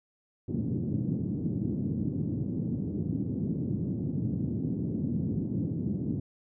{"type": "band-pass noise", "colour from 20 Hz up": "pink", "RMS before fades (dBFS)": -31, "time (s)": [0.48, 6.2], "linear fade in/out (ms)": 5, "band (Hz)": [110, 290], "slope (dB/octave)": 24, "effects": []}